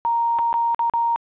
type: tone with dropouts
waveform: sine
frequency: 932.3 Hz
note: A#5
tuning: in tune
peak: -17 dBFS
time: 0.05-1.16 s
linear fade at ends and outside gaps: 0 ms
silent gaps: 0.387-0.391 / 0.529-0.54 / 0.746-0.793 / 0.898-0.937 s
effects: resampled to 8000 Hz + 9-bit